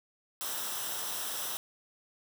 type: noise with comb filter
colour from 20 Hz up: white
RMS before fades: -36 dBFS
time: 0.41-1.57 s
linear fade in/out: 0 ms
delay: 0.44 ms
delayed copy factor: -0.6
effects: none